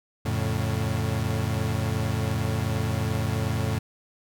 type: chord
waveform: 35% pulse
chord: F augmented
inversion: none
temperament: equal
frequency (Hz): 87.31 / 110 / 138.59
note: F2 / A2 / C#3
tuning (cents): 0 / 0 / 0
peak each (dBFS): -28 / -25 / -29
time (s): 0.25-3.79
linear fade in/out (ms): 10
effects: none